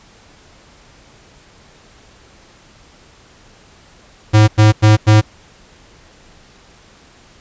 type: tone bursts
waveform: square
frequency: 107.3 Hz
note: A2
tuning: 43 cents flat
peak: -6 dBFS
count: 4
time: 4.33-5.215 s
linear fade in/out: 20 ms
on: 150 ms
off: 95 ms
effects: pink hiss -46 dBFS RMS until 7.4 s + resampled to 16000 Hz